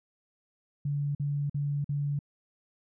sine tone bursts, 143.7 Hz, D3, 37 cents flat, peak -27 dBFS, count 4, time 0.85-2.191 s, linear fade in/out 5 ms, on 300 ms, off 47 ms, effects none

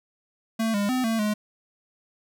square tone with pitch steps, 224.4 / 202.9 / 255.3 / 225 / 210.6 Hz, A3 / G#3 / C4 / A3 / G#3, +34 / -40 / -42 / +39 / +24 cents, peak -23 dBFS, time 0.59-1.34 s, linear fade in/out 10 ms, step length 150 ms, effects none

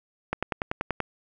click train, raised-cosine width 0.5 ms, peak -11 dBFS, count 8, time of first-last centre 0.33-1.003 s, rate 10.4 Hz, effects none

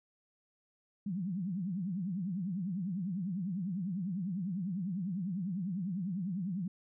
sine tone with vibrato, 185 Hz, F#3, in tune, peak -33 dBFS, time 1.06-6.68 s, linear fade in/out 5 ms, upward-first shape triangle, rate 10 Hz, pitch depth 260 cents each way, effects none

